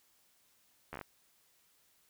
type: slowing click train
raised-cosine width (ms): 0.5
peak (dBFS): -27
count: 6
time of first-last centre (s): 0.93-1.013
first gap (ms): 12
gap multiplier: 1.16
effects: white hiss -70 dBFS RMS until 2.09 s